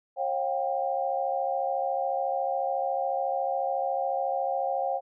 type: tone cluster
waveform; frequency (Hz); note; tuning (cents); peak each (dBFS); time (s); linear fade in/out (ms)
sine; 541 / 715 / 789; C#5 / F5 / G5; -42 / +41 / +11; -30; 0.16-5.01; 50
effects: none